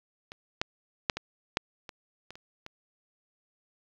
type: clicks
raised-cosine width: 0.2 ms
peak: -24 / -9 / -6 / -15 / -7 / -23 / -25 / -29 / -24 dBFS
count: 9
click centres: 0.319 / 0.615 / 1.098 / 1.17 / 1.571 / 1.892 / 2.306 / 2.355 / 2.664 s
effects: low-pass 5000 Hz 12 dB/octave + 8-bit